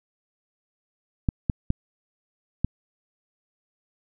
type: clicks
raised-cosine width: 5 ms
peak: -9 dBFS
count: 4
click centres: 1.288 / 1.498 / 1.704 / 2.646 s
effects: none